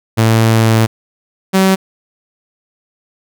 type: tone pair in turn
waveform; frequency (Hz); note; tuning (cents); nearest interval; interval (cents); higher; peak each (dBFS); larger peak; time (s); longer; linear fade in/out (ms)
sawtooth; 112.3 / 190.67; A2 / G3; +36 / -48; major sixth; 916; second; -4; neither; 0.17-0.87 / 1.53-1.76; first; 20
effects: none